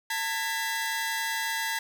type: tone cluster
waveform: sawtooth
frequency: 898 / 1649 / 1985 Hz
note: A5 / G#6 / B6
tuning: +35 / -13 / +8 cents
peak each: -29 dBFS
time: 0.1-1.79 s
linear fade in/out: 5 ms
effects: none